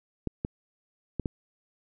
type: clicks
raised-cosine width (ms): 3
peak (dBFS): -16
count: 4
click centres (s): 0.273 / 0.449 / 1.197 / 1.258
effects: none